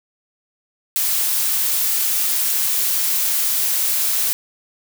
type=noise; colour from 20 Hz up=blue; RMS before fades=-19 dBFS; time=0.96-4.33 s; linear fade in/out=0 ms; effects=none